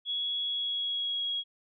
sine tone with pitch glide, 3352 to 3308 Hz, G#7 to G#7, +15 to -8 cents, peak -29 dBFS, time 0.05-1.44 s, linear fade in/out 50 ms, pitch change -23 cents, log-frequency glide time 0.41-1.25 s, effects none

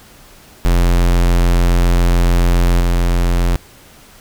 square tone with level steps, 43.54 Hz, F1, 5 cents flat, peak -10 / -12 dBFS, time 0.65-3.56 s, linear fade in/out 0 ms, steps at 2.8 s, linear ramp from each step 10 ms, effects pink hiss -43 dBFS RMS until 4.2 s

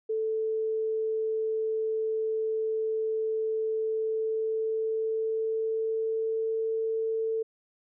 sine tone with pitch glide, 440 to 445.9 Hz, A4 to A4, 0 to +23 cents, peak -26 dBFS, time 0.09-7.43 s, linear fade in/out 10 ms, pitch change +23 cents, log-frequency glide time 3.76-6.67 s, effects none

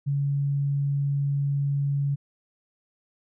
sine tone, 141 Hz, C#3, 30 cents sharp, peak -22 dBFS, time 0.06-2.16 s, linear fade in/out 20 ms, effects none

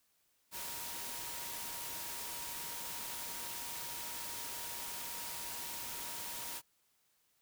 sine tone in noise, 943 Hz, A#5, 20 cents sharp, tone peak -52 dBFS, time 0.51-6.62 s, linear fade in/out 50 ms, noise white, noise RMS -43 dBFS, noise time 0.51-6.62 s, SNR -12 dB, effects white hiss -75 dBFS RMS until 7.41 s

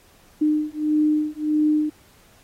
sine beating tone pair, 303.1 / 304.7 Hz, D#4 / D#4, -45 / -36 cents, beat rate 1.6 Hz, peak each -21 dBFS, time 0.41-1.9 s, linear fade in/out 10 ms, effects pink hiss -55 dBFS RMS until 2.43 s + AAC 48 kbps

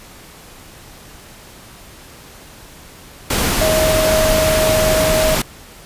sine tone in noise, 630 Hz, D#5, 21 cents sharp, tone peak -14 dBFS, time 3.61-5.35 s, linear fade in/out 5 ms, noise pink, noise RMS -17 dBFS, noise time 3.3-5.42 s, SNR 0 dB, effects pink hiss -40 dBFS RMS until 5.85 s + resampled to 32000 Hz

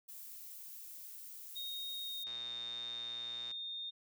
violet noise, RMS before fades -50 dBFS, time 0.08-2.24 s, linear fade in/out 10 ms
sine tone with pitch glide, 3729 to 3659 Hz, A#7 to A#7, 0 to -33 cents, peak -40 dBFS, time 1.55-3.91 s, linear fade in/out 20 ms, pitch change -33 cents, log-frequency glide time 1.99-2.51 s
click train, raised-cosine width 0.2 ms, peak -36 dBFS, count 149, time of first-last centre 2.27-3.514 s, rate 119 Hz
effects none

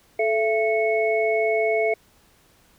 sine tone cluster, 435.8 / 671 / 2201 Hz, A4 / E5 / C#7, -17 / +31 / -13 cents, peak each -22 / -22 / -26 dBFS, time 0.19-1.94 s, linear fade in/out 5 ms, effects pink hiss -58 dBFS RMS until 2.78 s

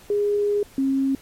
sine tone pair in turn, 411.1 / 269.8 Hz, G#4 / C#4, -18 / -47 cents, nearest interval perfect fifth, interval 729 cents, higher first, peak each -18 dBFS, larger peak neither, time 0.1-0.63 / 0.78-1.15 s, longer first, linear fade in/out 2 ms, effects pink hiss -49 dBFS RMS until 1.21 s + MP3 64 kbps

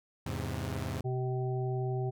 sawtooth chord, E augmented, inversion none, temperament equal with one note detuned, 82.41 / 103.83 / 132.03 Hz, E2 / G#2 / B#2, 0 / 0 / +16 cents, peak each -34 dBFS, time 0.26-1.01 s, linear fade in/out 5 ms
harmonic tone, 127.7 Hz, C3, 42 cents flat, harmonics 1 / 3 / 5 / 6, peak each -31 / -36 / -46 / -42 dBFS, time 1.04-2.11 s, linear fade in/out 20 ms
effects none

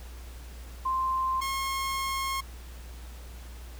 sine / sawtooth tone pair in turn, 1046.5 / 1077.8 Hz, C6 / C#6, 0 / -49 cents, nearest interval minor second, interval 51 cents, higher second, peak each -25 dBFS, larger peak neither, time 0.85-1.41 / 1.41-2.41 s, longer second, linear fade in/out 10 ms, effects added 60 Hz sine -41 dBFS peak until 3.79 s + pink hiss -51 dBFS RMS until 3.79 s

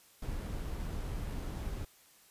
brown noise with sample-and-hold, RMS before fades -38 dBFS, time 0.22-1.85 s, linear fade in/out 5 ms, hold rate 11025 Hz, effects white hiss -62 dBFS RMS until 2.3 s + resampled to 32000 Hz

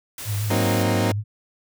white noise, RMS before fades -34 dBFS, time 0.18-0.83 s, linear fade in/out 2 ms
sine tone with vibrato, 103.83 Hz, G#2, in tune, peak -22 dBFS, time 0.25-1.24 s, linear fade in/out 50 ms, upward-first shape square, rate 6.5 Hz, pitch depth 39 cents each way
20% pulse chord, C half-diminished seventh, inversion second, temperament equal with one note detuned, 185 / 233.1 / 261.6 / 309 Hz, Gb3 / Bb3 / C4 / Eb4, 0 / 0 / 0 / -12 cents, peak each -21 dBFS, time 0.5-1.12 s, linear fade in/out 5 ms
effects none

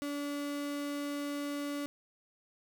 35% pulse tone, 287.5 Hz, D4, 37 cents flat, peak -33 dBFS, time 0.02-1.86 s, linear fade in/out 0 ms, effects none

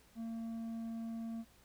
square tone with low-pass filter, 227.5 Hz, A#3, 42 cents flat, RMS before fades -42 dBFS, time 0.15-1.45 s, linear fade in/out 50 ms, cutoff 520 Hz, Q 0.51, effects added 60 Hz sine -70 dBFS peak until 1.64 s + pink hiss -66 dBFS RMS until 1.64 s

